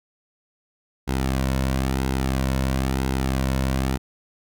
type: tone with flanger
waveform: sawtooth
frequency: 66 Hz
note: C2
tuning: 16 cents sharp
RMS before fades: -23 dBFS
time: 1.07-3.98 s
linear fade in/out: 20 ms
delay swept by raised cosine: 1.7 to 2.52 ms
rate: 1 Hz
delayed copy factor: -0.5
effects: none